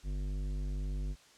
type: tone with tanh clipping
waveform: triangle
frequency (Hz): 49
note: G1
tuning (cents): 0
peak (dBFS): -35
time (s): 0.03-1.16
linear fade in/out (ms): 50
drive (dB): 18
effects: white hiss -60 dBFS RMS until 1.37 s + low-pass 7000 Hz 12 dB/octave